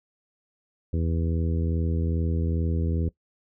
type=harmonic tone; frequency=82.41 Hz; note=E2; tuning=in tune; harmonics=1 / 2 / 3 / 4 / 5 / 6; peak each=-24 / -30 / -34 / -36 / -38 / -40 dBFS; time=0.93-3.09 s; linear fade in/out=5 ms; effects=noise-tail reverb RT60 0.1 s tail -19 dB re dry